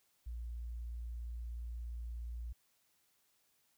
sine tone, 58.5 Hz, A#1, 7 cents sharp, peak -40 dBFS, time 0.26-2.53 s, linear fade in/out 10 ms, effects white hiss -75 dBFS RMS until 3.77 s

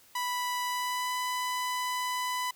sawtooth tone with pitch glide, 987.8 to 998.7 Hz, B5 to B5, 0 to +19 cents, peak -26 dBFS, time 0.15-2.51 s, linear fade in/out 5 ms, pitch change +19 cents, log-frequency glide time 0.65-1.13 s, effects white hiss -59 dBFS RMS until 2.55 s

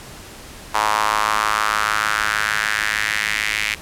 sawtooth tone with high-pass filter sweep, 106.6 Hz, G#2, 46 cents sharp, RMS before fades -20 dBFS, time 0.74-3.75 s, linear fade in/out 10 ms, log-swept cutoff 950 to 2200 Hz, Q 3.3, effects pink hiss -38 dBFS RMS until 3.81 s + low-pass 12000 Hz 12 dB/octave

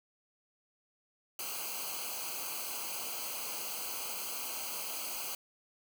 white noise with comb filter, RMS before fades -39 dBFS, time 1.39-5.35 s, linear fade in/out 2 ms, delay 0.55 ms, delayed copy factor -0.9, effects none

